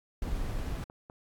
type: noise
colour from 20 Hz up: brown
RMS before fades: -33 dBFS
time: 0.22-0.84 s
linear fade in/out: 2 ms
type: click train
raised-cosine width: 1 ms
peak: -33 dBFS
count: 4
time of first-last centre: 0.5-1.099 s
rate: 5.01 Hz
effects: AAC 64 kbps